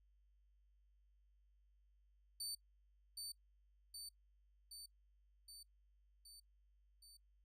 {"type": "tone with echo", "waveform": "25% pulse", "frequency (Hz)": 4559, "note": "C#8", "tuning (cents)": 48, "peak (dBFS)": -39, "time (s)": [2.4, 2.55], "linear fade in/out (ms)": 5, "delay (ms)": 770, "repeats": 6, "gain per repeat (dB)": -3, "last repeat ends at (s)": 7.17, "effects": ["noise-tail reverb RT60 0.1 s tail -22 dB re dry", "added 50 Hz sine -70 dBFS peak until 7.44 s"]}